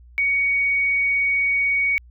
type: tone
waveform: sine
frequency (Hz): 2241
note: C#7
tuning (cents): +18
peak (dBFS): -17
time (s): 0.18-1.98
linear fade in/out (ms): 0
effects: added 60 Hz sine -44 dBFS peak until 2.1 s